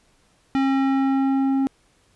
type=tone with low-pass filter sweep; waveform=square; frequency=270 Hz; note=C#4; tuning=45 cents flat; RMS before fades=-20 dBFS; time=0.55-1.67 s; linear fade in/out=0 ms; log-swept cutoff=2800 to 610 Hz; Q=0.73; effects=pink hiss -61 dBFS RMS until 2.15 s + resampled to 24000 Hz